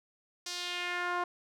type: tone with band-pass filter sweep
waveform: sawtooth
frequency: 354.1 Hz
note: F4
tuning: 24 cents sharp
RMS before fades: -35 dBFS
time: 0.46-1.24 s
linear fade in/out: 5 ms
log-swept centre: 5500 to 1000 Hz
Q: 1.9
effects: none